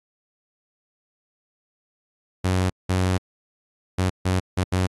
sawtooth tone bursts at uneven times, 92.5 Hz, F#2, in tune, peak -15 dBFS, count 6, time 2.44-2.7 / 2.89-3.18 / 3.98-4.1 / 4.25-4.4 / 4.57-4.64 / 4.72-4.87 s, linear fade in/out 10 ms, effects AAC 32 kbps

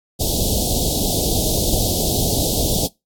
pink band-stop noise, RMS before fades -19 dBFS, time 0.19-2.88 s, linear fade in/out 20 ms, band 730 to 3400 Hz, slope 48 dB/octave, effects noise-tail reverb RT60 0.2 s tail -21 dB re dry + AAC 64 kbps

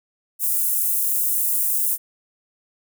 white high-pass noise, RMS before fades -21 dBFS, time 0.39-1.98 s, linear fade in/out 50 ms, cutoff 9200 Hz, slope 24 dB/octave, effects none

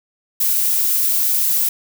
violet noise, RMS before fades -17 dBFS, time 0.4-1.69 s, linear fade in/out 5 ms, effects none

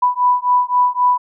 sine beating tone pair, 987.8 / 991.6 Hz, B5 / B5, 0 / +7 cents, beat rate 3.8 Hz, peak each -15 dBFS, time 0.02-1.18 s, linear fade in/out 10 ms, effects none

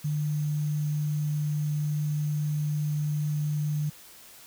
sine tone with sample-and-hold, 149.6 Hz, D3, 32 cents sharp, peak -25 dBFS, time 0.04-3.9 s, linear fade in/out 10 ms, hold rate 6300 Hz, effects white hiss -50 dBFS RMS until 4.46 s

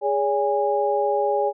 sine tone cluster, 413.1 / 569 / 820 Hz, G#4 / C#5 / G#5, -9 / +45 / -22 cents, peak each -23 / -23 / -23 dBFS, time 0.01-1.53 s, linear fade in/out 50 ms, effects none

